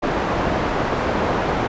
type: low-pass noise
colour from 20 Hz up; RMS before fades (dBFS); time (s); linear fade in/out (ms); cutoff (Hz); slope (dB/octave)
white; -21; 0.02-1.68; 20; 930; 12
effects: resampled to 16000 Hz